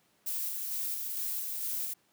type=noise with tremolo; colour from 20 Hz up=violet; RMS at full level=-34 dBFS; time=0.26-1.94 s; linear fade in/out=10 ms; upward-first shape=square; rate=2.2 Hz; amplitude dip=25%; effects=pink hiss -69 dBFS RMS until 2.12 s + high-pass 150 Hz 12 dB/octave